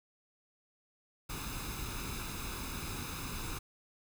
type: noise with comb filter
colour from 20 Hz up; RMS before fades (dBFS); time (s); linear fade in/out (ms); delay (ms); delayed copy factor
pink; -40; 1.29-3.59; 10; 0.79; +0.65
effects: none